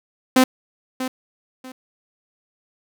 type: tone with echo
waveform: sawtooth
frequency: 258 Hz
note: C4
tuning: 24 cents flat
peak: -7 dBFS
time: 0.36-0.44 s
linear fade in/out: 5 ms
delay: 640 ms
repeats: 2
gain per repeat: -12 dB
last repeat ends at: 1.72 s
effects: none